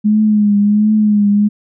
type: tone with vibrato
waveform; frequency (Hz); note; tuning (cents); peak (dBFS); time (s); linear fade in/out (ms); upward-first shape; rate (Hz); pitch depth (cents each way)
sine; 209.3; G#3; +14; -8; 0.04-1.49; 20; triangle; 1.4; 56
effects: none